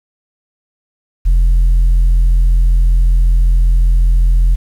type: tone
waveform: sine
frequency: 42.64 Hz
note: F1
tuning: 41 cents flat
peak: -4 dBFS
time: 1.25-4.56 s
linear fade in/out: 20 ms
effects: tanh soft clip ceiling -6 dBFS + 7-bit